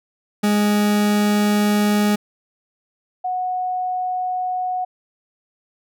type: tone pair in turn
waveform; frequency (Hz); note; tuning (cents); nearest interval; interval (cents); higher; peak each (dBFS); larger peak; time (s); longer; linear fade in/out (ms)
40% pulse / sine; 207.7 / 734.2; G#3 / F#5; 0 / -14; octave + minor seventh; 2186; second; -14 / -20; first; 0.43-2.16 / 3.24-4.85; first; 10
effects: none